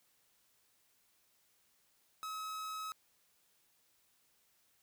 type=tone; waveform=45% pulse; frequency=1281 Hz; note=E6; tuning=50 cents flat; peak=-40 dBFS; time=2.23-2.92 s; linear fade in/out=0 ms; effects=white hiss -73 dBFS RMS until 4.82 s